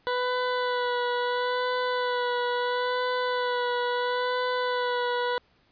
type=tone with vibrato; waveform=20% pulse; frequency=493.9 Hz; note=B4; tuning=in tune; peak=-20 dBFS; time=0.07-5.38 s; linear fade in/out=0 ms; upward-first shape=sine; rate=0.74 Hz; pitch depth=21 cents each way; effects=pink hiss -64 dBFS RMS until 5.71 s + resampled to 11025 Hz